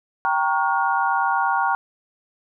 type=chord; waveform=sine; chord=G half-diminished seventh; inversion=none; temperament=equal with one note detuned; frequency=784 / 932.3 / 1108.7 / 1427.9 Hz; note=G5 / Bb5 / Db6 / F6; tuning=0 / 0 / 0 / +38 cents; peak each=-23 / -22 / -25 / -24 dBFS; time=0.25-1.75 s; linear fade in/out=0 ms; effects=none

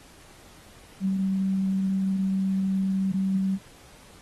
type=tone; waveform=sine; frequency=191.8 Hz; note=G3; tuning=37 cents flat; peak=-22 dBFS; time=1-3.59 s; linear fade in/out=50 ms; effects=pink hiss -52 dBFS RMS until 4.21 s + AAC 32 kbps

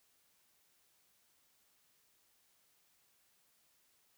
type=silence; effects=white hiss -73 dBFS RMS until 4.17 s

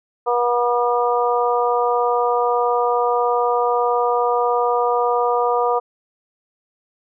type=harmonic tone; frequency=241.6 Hz; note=B3; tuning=38 cents flat; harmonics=2 / 3 / 4 / 5; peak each=-19 / -21 / -22 / -23 dBFS; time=0.26-5.8 s; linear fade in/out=20 ms; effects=none

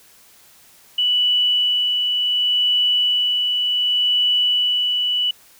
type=tone with tremolo; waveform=sine; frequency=2960 Hz; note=F#7; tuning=in tune; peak=-14 dBFS; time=0.98-5.31 s; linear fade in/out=5 ms; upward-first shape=sine; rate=0.68 Hz; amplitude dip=30%; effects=white hiss -50 dBFS RMS until 5.59 s

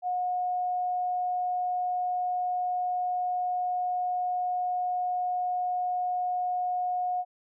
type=tone; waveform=sine; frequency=724 Hz; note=F#5; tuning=38 cents flat; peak=-26 dBFS; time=0.02-7.25 s; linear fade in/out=50 ms; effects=none

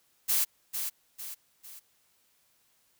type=noise with echo; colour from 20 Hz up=blue; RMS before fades=-26 dBFS; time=0.28-0.45 s; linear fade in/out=20 ms; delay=450 ms; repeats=3; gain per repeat=-7 dB; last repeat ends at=1.8 s; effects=white hiss -69 dBFS RMS until 2.99 s

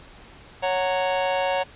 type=chord; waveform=45% pulse; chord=F# major; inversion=second; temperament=just; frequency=555 / 740 / 925 Hz; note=C#5 / F#5 / A#5; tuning=+2 / 0 / -14 cents; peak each=-24 / -27 / -28 dBFS; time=0.62-1.64 s; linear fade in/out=20 ms; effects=pink hiss -47 dBFS RMS until 1.75 s + resampled to 8000 Hz

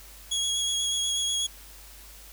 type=tone with vibrato; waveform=25% pulse; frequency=3322 Hz; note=G#7; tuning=in tune; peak=-21 dBFS; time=0.31-1.47 s; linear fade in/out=10 ms; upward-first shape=sine; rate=8.2 Hz; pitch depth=15 cents each way; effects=added 50 Hz sine -49 dBFS peak until 2.32 s + white hiss -49 dBFS RMS until 2.32 s

